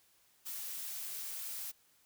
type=noise; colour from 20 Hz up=blue; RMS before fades=-42 dBFS; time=0.45-1.72 s; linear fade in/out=20 ms; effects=white hiss -69 dBFS RMS until 2.05 s